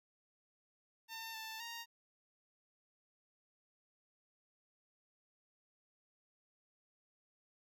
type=tone with pitch steps; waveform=10% pulse; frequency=902 / 886 / 932 Hz; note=A5 / A5 / A#5; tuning=+43 / +12 / -1 cents; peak=-36 dBFS; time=1.08-1.86 s; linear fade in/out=50 ms; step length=260 ms; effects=none